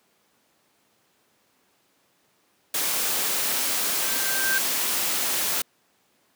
white noise, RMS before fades -25 dBFS, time 2.74-5.62 s, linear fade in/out 5 ms
sine tone with exponential growth, 1568 Hz, G6, in tune, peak -20 dBFS, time 3.56-4.58 s, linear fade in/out 1 ms, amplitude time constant 220 ms
effects pink hiss -65 dBFS RMS until 6.35 s + high-pass 200 Hz 12 dB/octave

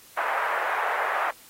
white band-pass noise, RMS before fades -27 dBFS, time 0.17-1.31 s, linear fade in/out 5 ms, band 620 to 1600 Hz, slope 24 dB/octave, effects white hiss -51 dBFS RMS until 1.49 s + AAC 48 kbps

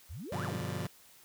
sine exponential two-way sweep, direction up then down, 61.74 to 1731 to 61.74 Hz, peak -40 dBFS, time 0.09-0.62 s, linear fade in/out 20 ms, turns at 0.44 s
sawtooth chord, G dominant seventh, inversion none, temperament just, 98 / 122.5 / 147 / 176.4 Hz, G2 / B2 / D3 / F3, 0 / -14 / +2 / +18 cents, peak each -36 dBFS, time 0.32-0.87 s, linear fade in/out 5 ms
effects white hiss -59 dBFS RMS until 1.24 s

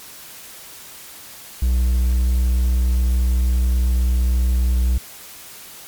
triangle tone, 61.74 Hz, B1, in tune, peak -12 dBFS, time 1.62-4.98 s, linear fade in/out 5 ms, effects white hiss -39 dBFS RMS until 5.87 s + MP3 96 kbps

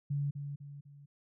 sine tone with echo, 142.7 Hz, D3, 49 cents flat, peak -30 dBFS, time 0.1-0.31 s, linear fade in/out 10 ms, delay 250 ms, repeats 3, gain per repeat -7 dB, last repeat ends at 1.06 s, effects none

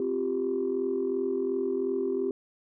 sine chord, C suspended fourth, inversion none, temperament equal, 261.6 / 349.2 / 392 Hz, C4 / F4 / G4, 0 / 0 / 0 cents, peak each -32 / -32 / -27 dBFS, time 0-2.31 s, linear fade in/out 2 ms, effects tanh soft clip ceiling -19 dBFS

